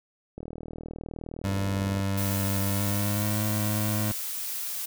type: click train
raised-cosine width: 2 ms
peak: -24 dBFS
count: 65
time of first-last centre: 0.38-1.996 s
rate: 39.6 Hz
type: tone with pitch glide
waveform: 25% pulse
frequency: 98 to 105.64 Hz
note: G2 to G#2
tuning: 0 to +30 cents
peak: -22 dBFS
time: 1.44-4.12 s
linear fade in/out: 5 ms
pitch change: +130 cents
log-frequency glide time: 2.63-3.37 s
type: noise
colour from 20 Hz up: blue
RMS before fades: -33 dBFS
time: 2.17-4.86 s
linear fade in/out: 10 ms
effects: none